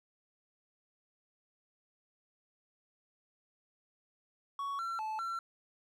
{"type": "tone with pitch steps", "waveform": "triangle", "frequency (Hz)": [1117, 1355, 870, 1354], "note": ["C#6", "E6", "A5", "E6"], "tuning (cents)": [13, 47, -20, 46], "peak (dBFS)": -33, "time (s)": [4.59, 5.39], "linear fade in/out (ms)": 2, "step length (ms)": 200, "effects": []}